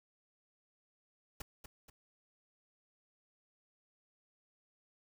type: noise with echo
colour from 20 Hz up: pink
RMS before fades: -43 dBFS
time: 1.4-1.42 s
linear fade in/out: 5 ms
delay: 240 ms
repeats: 2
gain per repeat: -7 dB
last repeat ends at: 1.9 s
effects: none